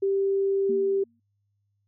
sine tone, 392 Hz, G4, in tune, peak -21 dBFS, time 0.02-1.04 s, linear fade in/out 10 ms
sine tone with exponential decay, 233.1 Hz, A#3, in tune, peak -28 dBFS, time 0.69-1.2 s, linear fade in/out 5 ms, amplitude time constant 110 ms
effects added 101 Hz sine -70 dBFS peak until 1.87 s

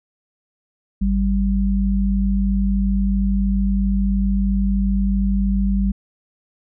sine tone pair together, 51.5 / 196 Hz, G#1 / G3, -14 / 0 cents, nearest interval octave + major seventh, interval 2314 cents, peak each -18 dBFS, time 1.01-5.92 s, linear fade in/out 10 ms, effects none

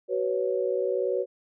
sine chord, F# suspended fourth, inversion none, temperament equal with one note detuned, 376.9 / 493.9 / 554.4 Hz, F#4 / B4 / C#5, +32 / 0 / 0 cents, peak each -28 / -28 / -29 dBFS, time 0.08-1.26 s, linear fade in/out 50 ms, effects none

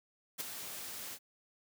white noise with ADSR envelope, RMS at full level -35 dBFS, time 0.38-1.19 s, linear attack 29 ms, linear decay 4 ms, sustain -9 dB, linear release 59 ms, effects high-pass 100 Hz 12 dB/octave

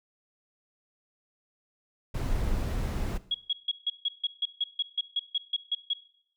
brown noise, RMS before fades -29 dBFS, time 2.14-3.18 s, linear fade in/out 10 ms
sine tone bursts, 3322 Hz, G#7, in tune, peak -24 dBFS, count 15, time 3.31-5.935 s, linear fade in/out 5 ms, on 35 ms, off 150 ms
effects noise-tail reverb RT60 0.7 s tail -17 dB re dry

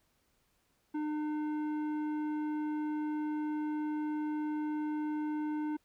sine tone with tanh clipping, 302.8 Hz, D#4, 47 cents flat, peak -34 dBFS, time 0.94-5.77 s, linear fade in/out 10 ms, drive 11 dB, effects pink hiss -74 dBFS RMS until 5.84 s

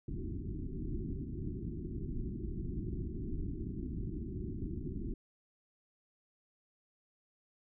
pink low-pass noise, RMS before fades -39 dBFS, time 0.08-5.14 s, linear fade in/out 5 ms, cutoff 380 Hz, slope 96 dB/octave, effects none

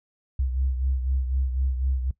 sine beating tone pair, 65 / 69 Hz, C2 / C#2, -11 / -7 cents, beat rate 4 Hz, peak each -22 / -30 dBFS, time 0.39-2.11 s, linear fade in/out 5 ms, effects noise-tail reverb RT60 0.1 s tail -19 dB re dry + tanh soft clip ceiling -16 dBFS

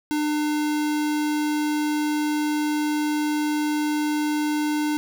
square tone, 300 Hz, D4, 37 cents sharp, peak -22 dBFS, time 0.11-4.97 s, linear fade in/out 0 ms, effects none

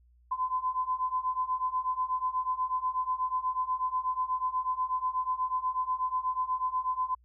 sine beating tone pair, 1015 / 1023.2 Hz, B5 / C6, +47 / -39 cents, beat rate 8.2 Hz, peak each -32 / -30 dBFS, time 0.31-7.15 s, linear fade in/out 10 ms, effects added 60 Hz sine -59 dBFS peak until 7.24 s

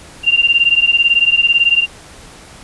sine beating tone pair, 2774 / 2792 Hz, F7 / F7, -12 / -1 cents, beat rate 18 Hz, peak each -12 dBFS, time 0.23-1.87 s, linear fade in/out 50 ms, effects pink hiss -38 dBFS RMS until 2.63 s + resampled to 24000 Hz

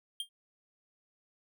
square tone with exponential decay, 3200 Hz, G7, 35 cents sharp, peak -31 dBFS, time 0.2-0.29 s, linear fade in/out 2 ms, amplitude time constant 18 ms, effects none

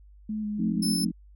sine tone with vibrato, 212 Hz, G#3, 36 cents sharp, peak -28 dBFS, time 0.29-1.07 s, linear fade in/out 5 ms, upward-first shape square, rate 3.4 Hz, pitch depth 21 cents each way
sine chord, F dominant seventh, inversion none, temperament equal, 174.61 / 220 / 261.6 / 311.1 Hz, F3 / A3 / C4 / Eb4, 0 / 0 / 0 / 0 cents, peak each -29 / -32 / -33 / -34 dBFS, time 0.58-1.12 s, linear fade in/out 20 ms
25% pulse tone, 5260 Hz, E8, 5 cents flat, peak -23 dBFS, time 0.82-1.05 s, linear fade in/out 10 ms
effects added 50 Hz sine -49 dBFS peak until 1.35 s

